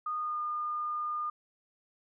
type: tone with pitch glide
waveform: sine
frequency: 1230 to 1214.5 Hz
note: D#6 to D#6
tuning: -20 to -42 cents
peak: -31 dBFS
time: 0.06-1.3 s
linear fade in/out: 5 ms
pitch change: -22 cents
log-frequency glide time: 0.19-0.4 s
effects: none